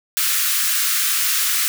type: high-pass noise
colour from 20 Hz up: white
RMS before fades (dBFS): -19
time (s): 0.17-1.68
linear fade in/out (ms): 0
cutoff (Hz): 1200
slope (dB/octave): 48
effects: none